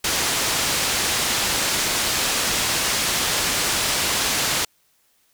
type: low-pass noise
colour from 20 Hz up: white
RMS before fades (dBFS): -22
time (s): 0.04-4.65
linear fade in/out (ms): 5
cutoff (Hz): 7400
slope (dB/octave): 12
effects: white hiss -63 dBFS RMS until 5.33 s